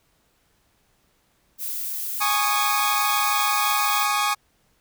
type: noise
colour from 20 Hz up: violet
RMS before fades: -29 dBFS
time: 1.58-4.08 s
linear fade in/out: 50 ms
type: chord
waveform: sawtooth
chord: Ab suspended fourth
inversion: none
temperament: equal with one note detuned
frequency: 830.6 / 1108.7 / 1234.5 Hz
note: Ab5 / Db6 / Eb6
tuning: 0 / 0 / -14 cents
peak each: -21 dBFS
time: 2.2-4.35 s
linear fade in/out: 20 ms
effects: pink hiss -65 dBFS RMS until 4.8 s